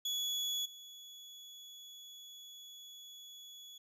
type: tone with level steps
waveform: 35% pulse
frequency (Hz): 3388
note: G#7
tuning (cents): +34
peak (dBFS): -32 / -48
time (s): 0.05-3.78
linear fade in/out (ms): 5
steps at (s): 0.65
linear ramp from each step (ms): 10
effects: resampled to 32000 Hz